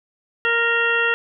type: harmonic tone with a mistuned harmonic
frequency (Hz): 466.2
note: A#4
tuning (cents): 0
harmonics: 1 / 2 / 3 / 4 / 6 / 7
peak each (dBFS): -24 / -31 / -21 / -21 / -23 / -32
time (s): 0.45-1.14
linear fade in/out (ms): 0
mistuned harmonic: 6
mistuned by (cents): -34
effects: none